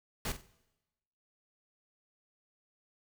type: noise with echo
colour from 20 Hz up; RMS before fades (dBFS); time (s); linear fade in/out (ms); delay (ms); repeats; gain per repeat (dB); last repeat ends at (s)
pink; -35; 0.25-0.32; 2; 47; 3; -11; 0.461
effects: noise-tail reverb RT60 1.0 s tail -20 dB re dry